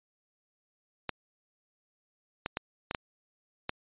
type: clicks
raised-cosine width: 0.3 ms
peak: -15 dBFS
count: 6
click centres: 1.093 / 2.461 / 2.571 / 2.911 / 2.948 / 3.694 s
effects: resampled to 8000 Hz